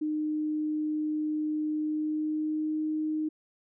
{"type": "tone with pitch glide", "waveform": "sine", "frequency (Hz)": [305.8, 309.5], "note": ["D#4", "D#4"], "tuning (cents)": [-30, -9], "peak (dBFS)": -27, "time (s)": [0.01, 3.29], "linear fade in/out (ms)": 10, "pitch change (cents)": 21, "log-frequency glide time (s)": [1.74, 2.82], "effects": []}